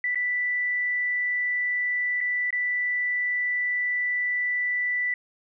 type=tone with dropouts; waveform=sine; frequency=1975.5 Hz; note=B6; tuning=in tune; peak=-23 dBFS; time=0.04-5.14 s; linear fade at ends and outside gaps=2 ms; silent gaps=0.147-0.156 / 2.206-2.211 / 2.506-2.527 s; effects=none